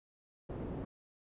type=low-pass noise; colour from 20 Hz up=white; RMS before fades=-41 dBFS; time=0.49-0.85 s; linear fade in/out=10 ms; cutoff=330 Hz; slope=12 dB/octave; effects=resampled to 8000 Hz